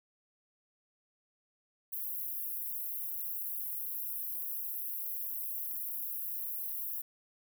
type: high-pass noise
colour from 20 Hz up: pink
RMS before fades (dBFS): -38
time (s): 1.92-7.02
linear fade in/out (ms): 10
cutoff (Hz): 12000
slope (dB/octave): 48
effects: none